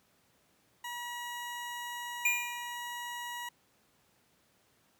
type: tone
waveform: 20% pulse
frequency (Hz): 962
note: B5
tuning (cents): -46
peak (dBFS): -33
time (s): 0.84-3.49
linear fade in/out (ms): 5
type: tone with exponential decay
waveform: square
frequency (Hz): 2415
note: D7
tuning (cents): +48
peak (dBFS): -24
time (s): 2.25-2.76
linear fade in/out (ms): 5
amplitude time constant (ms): 110
effects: pink hiss -69 dBFS RMS until 4.99 s + high-pass 100 Hz 12 dB/octave